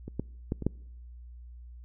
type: clicks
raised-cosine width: 3 ms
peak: -25 / -17 / -16 / -23 / -12 dBFS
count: 5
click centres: 0.08 / 0.196 / 0.521 / 0.623 / 0.666 s
effects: noise-tail reverb RT60 0.8 s tail -26 dB re dry + added 60 Hz sine -44 dBFS peak until 1.84 s